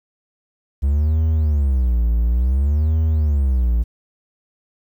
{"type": "tone with vibrato", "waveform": "triangle", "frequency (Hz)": 67.5, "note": "C#2", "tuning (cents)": -45, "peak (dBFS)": -12, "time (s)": [0.82, 3.84], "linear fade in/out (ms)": 20, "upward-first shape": "sine", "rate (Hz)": 0.57, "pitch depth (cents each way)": 290, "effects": ["9-bit"]}